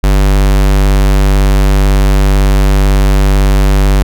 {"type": "tone", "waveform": "square", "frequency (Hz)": 49, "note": "G1", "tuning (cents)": 0, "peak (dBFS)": -6, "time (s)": [0.03, 4.03], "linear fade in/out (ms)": 10, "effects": []}